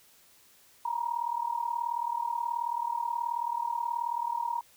sine tone with amplitude modulation, 945 Hz, A#5, 23 cents sharp, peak -25 dBFS, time 0.85-4.61 s, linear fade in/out 5 ms, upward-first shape sine, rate 38.6 Hz, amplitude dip 85%, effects white hiss -60 dBFS RMS until 4.76 s

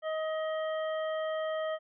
harmonic tone, 630 Hz, D#5, 21 cents sharp, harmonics 1 / 2 / 3 / 5, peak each -31 / -40 / -43 / -48 dBFS, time 0.02-1.79 s, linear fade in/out 50 ms, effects none

